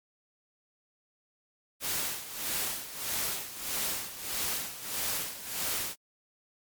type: noise with tremolo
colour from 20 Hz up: white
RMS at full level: -31 dBFS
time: 1.8-5.96 s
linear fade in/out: 50 ms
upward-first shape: sine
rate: 1.6 Hz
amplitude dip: 75%
effects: MP3 96 kbps